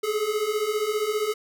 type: beating tone pair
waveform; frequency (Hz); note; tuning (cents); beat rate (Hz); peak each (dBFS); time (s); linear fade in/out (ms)
square; 415.3 / 430.3; G#4 / A4; 0 / -39; 15; -29 / -26; 0.03-1.34; 10
effects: none